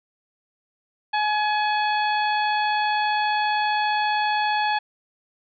harmonic tone with a mistuned harmonic, 845 Hz, G#5, 30 cents sharp, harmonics 1 / 2 / 3 / 4 / 5, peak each -21 / -27 / -31 / -33 / -35 dBFS, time 1.13-4.79 s, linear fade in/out 10 ms, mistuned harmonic 5, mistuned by +59 cents, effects none

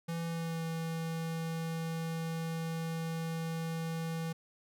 square tone with pitch glide, 166.8 to 163.75 Hz, E3 to E3, +21 to -11 cents, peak -35 dBFS, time 0.08-4.33 s, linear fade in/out 10 ms, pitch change -32 cents, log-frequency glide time 0.26-0.64 s, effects none

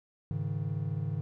triangle chord, Ab suspended fourth, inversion none, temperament equal with one note detuned, 103.83 / 138.59 / 158.01 Hz, Ab2 / Db3 / Eb3, 0 / 0 / +27 cents, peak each -33 dBFS, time 0.31-1.21 s, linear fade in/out 0 ms, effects none

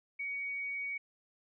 sine tone, 2247 Hz, C#7, 23 cents sharp, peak -35 dBFS, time 0.19-0.98 s, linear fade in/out 10 ms, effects none

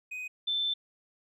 triangle / sine tone pair in turn, 2502 / 3538 Hz, D#7 / A7, +9 / +9 cents, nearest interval tritone, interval 600 cents, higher second, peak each -34 / -27 dBFS, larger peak second, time 0.11-0.28 / 0.47-0.74 s, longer second, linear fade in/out 10 ms, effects none

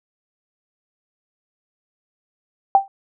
sine tone with exponential decay, 784 Hz, G5, in tune, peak -5 dBFS, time 2.75-2.88 s, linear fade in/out 1 ms, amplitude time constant 27 ms, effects none

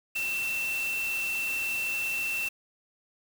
sine tone in noise, 2686 Hz, E7, 32 cents sharp, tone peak -28 dBFS, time 0.15-2.49 s, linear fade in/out 10 ms, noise white, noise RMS -39 dBFS, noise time 0.15-2.49 s, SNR +8 dB, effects none

